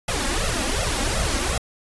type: noise with flanger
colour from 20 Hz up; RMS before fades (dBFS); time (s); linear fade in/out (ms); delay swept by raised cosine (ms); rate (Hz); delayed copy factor
pink; -23; 0.08-1.58; 5; 1.5 to 3.7; 2.7; +1
effects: resampled to 24000 Hz